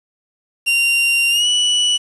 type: tone with pitch glide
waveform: 40% pulse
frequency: 2770 to 2952 Hz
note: F7 to F#7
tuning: -15 to -5 cents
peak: -12 dBFS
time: 0.66-1.98 s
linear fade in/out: 20 ms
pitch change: +110 cents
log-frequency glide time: 1.3-1.47 s
effects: resampled to 24000 Hz + 7-bit